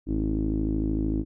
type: tone with low-pass filter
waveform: sawtooth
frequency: 53.3 Hz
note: G#1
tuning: 46 cents sharp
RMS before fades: -26 dBFS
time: 0.06-1.25 s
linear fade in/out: 50 ms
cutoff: 300 Hz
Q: 8.6
effects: none